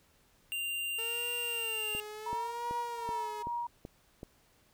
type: tone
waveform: square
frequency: 2785 Hz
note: F7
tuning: 5 cents flat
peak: -34 dBFS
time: 0.52-2 s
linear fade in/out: 0 ms
type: tone with vibrato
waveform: sawtooth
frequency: 450.2 Hz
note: A4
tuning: 40 cents sharp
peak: -38 dBFS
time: 0.98-3.43 s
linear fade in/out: 10 ms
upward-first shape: sine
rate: 0.71 Hz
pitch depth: 110 cents each way
type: click train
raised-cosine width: 2 ms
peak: -29 dBFS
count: 7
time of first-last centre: 1.95-4.231 s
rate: 2.63 Hz
type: tone with tremolo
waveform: sine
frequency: 950 Hz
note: A#5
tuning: 33 cents sharp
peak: -32 dBFS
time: 2.26-3.67 s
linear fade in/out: 5 ms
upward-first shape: sine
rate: 2.5 Hz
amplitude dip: 55%
effects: pink hiss -67 dBFS RMS until 4.73 s